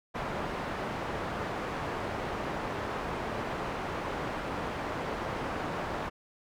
white low-pass noise, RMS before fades -35 dBFS, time 0.14-6.1 s, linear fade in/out 20 ms, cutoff 1100 Hz, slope 12 dB/octave, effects none

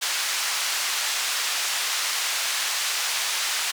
white band-pass noise, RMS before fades -26 dBFS, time 0.01-3.72 s, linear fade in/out 20 ms, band 1000 to 6500 Hz, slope 12 dB/octave, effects none

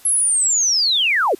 sine linear sweep, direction down, 11175 to 303.2 Hz, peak -14 dBFS, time 0.05-1.35 s, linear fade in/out 5 ms, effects white hiss -47 dBFS RMS until 1.39 s + resampled to 32000 Hz

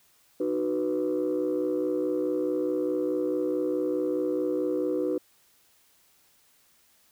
sine chord, B major, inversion first, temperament equal with one note detuned, 305.3 / 370 / 493.9 Hz, D#4 / F#4 / B4, -33 / 0 / 0 cents, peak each -28 dBFS, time 0.4-5.18 s, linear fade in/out 5 ms, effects tanh soft clip ceiling -19 dBFS + white hiss -63 dBFS RMS until 7.11 s

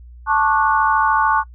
sine chord, D major seventh, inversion second, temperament just, 881 / 1101.2 / 1174.7 / 1468.3 Hz, A5 / C#6 / D6 / F#6, +2 / -12 / 0 / -14 cents, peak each -17 / -18 / -22 / -20 dBFS, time 0.26-1.44 s, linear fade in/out 50 ms, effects noise-tail reverb RT60 0.1 s tail -23 dB re dry + added 60 Hz sine -37 dBFS peak until 1.54 s

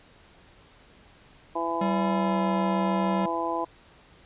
harmonic tone, 167.4 Hz, E3, 27 cents sharp, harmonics 2 / 3 / 4 / 5 / 6, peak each -32 / -35 / -32 / -33 / -30 dBFS, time 1.55-3.65 s, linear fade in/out 10 ms
square tone with pitch glide, 193.5 to 191.5 Hz, G3 to G3, -22 to -40 cents, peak -26 dBFS, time 1.81-3.26 s, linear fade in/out 5 ms, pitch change -18 cents, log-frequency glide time 2.06-2.38 s
effects pink hiss -55 dBFS RMS until 4.25 s + resampled to 8000 Hz

